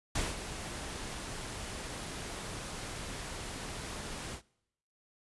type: noise with ADSR envelope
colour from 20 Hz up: pink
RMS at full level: -32 dBFS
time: 0.15-4.42 s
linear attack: 6 ms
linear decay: 190 ms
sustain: -9 dB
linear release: 92 ms
effects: noise-tail reverb RT60 0.8 s tail -24 dB re dry + resampled to 24000 Hz